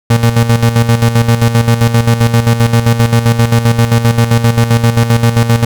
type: tone with tremolo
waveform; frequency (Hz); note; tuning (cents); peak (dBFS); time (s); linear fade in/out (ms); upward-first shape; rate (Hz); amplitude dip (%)
35% pulse; 116.54; A#2; 0; -3; 0.1-5.65; 5; square; 7.6; 65
effects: none